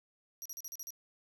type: tone bursts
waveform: 30% pulse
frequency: 5770 Hz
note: F#8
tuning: 44 cents flat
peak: -37 dBFS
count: 7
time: 0.42-0.905 s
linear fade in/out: 0 ms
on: 35 ms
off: 40 ms
effects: none

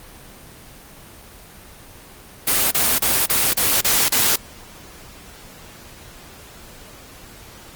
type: noise bursts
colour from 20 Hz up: white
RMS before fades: -17 dBFS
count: 7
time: 2.47-4.36 s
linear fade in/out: 5 ms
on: 240 ms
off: 35 ms
effects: pink hiss -42 dBFS RMS until 7.75 s + Opus 24 kbps

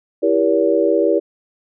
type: chord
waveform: sine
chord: E diminished seventh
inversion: none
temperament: just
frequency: 329.6 / 395.6 / 474.7 / 569.6 Hz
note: E4 / G4 / Bb4 / Db5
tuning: 0 / +16 / +31 / +47 cents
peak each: -18 dBFS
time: 0.22-1.2 s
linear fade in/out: 20 ms
effects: none

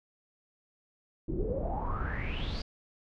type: noise with low-pass filter sweep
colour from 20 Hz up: brown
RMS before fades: -33 dBFS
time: 1.28-2.62 s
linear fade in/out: 5 ms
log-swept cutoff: 300 to 4900 Hz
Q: 9.5
effects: none

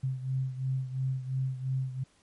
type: beating tone pair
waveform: sine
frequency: 130.81 / 133.71 Hz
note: C3 / C3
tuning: 0 / +38 cents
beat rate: 2.9 Hz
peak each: -30 / -35 dBFS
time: 0.03-2.04 s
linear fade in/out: 10 ms
effects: pink hiss -65 dBFS RMS until 2.22 s + MP3 48 kbps

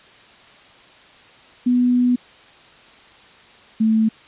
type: tone pair in turn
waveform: sine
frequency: 246.9 / 220.5 Hz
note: B3 / A3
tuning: 0 / +4 cents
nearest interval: major second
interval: 196 cents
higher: first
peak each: -13 dBFS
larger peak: neither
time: 1.66-2.16 / 3.8-4.09 s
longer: first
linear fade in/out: 10 ms
effects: white hiss -47 dBFS RMS until 4.27 s + resampled to 8000 Hz

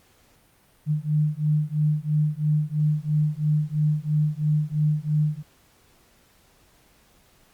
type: beating tone pair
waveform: sine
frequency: 150 / 153 Hz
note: D3 / D#3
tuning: +37 / -29 cents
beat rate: 3 Hz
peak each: -23 dBFS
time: 0.86-5.43 s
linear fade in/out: 50 ms
effects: pink hiss -59 dBFS RMS until 7.53 s + Opus 48 kbps

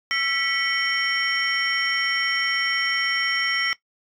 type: tone cluster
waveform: sine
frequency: 1338 / 1956 / 2220 / 3078 / 5540 Hz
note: E6 / B6 / C#7 / G7 / F8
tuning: +25 / -17 / +2 / -32 / -15 cents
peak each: -29 / -24 / -26 / -28 / -28 dBFS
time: 0.11-3.73 s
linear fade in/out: 0 ms
effects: noise-tail reverb RT60 0.1 s tail -18 dB re dry + tanh soft clip ceiling -13 dBFS

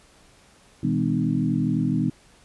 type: tone cluster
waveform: sine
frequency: 121.9 / 160.1 / 204 / 251.8 / 303.9 Hz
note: B2 / D#3 / G#3 / B3 / D#4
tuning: -22 / +50 / -31 / +34 / -41 cents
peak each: -29 / -25 / -27 / -25 / -28 dBFS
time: 0.83-2.1 s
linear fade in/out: 5 ms
effects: pink hiss -55 dBFS RMS until 2.44 s + resampled to 24000 Hz

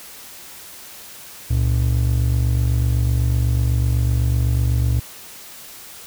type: ring-modulated tone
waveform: triangle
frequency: 92.5 Hz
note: F#2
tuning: in tune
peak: -10 dBFS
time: 1.5-5 s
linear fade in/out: 10 ms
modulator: 24 Hz
effects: white hiss -39 dBFS RMS until 6.06 s

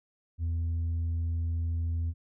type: tone with tanh clipping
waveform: sine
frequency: 83.2 Hz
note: E2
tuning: 17 cents sharp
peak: -28 dBFS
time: 0.38-2.14 s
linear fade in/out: 50 ms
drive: 2 dB
effects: none

